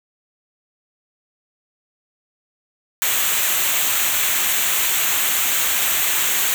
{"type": "noise with comb filter", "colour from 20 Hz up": "white", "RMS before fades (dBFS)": -19, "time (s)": [3.02, 6.54], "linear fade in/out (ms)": 0, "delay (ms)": 0.2, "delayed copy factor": -0.65, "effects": []}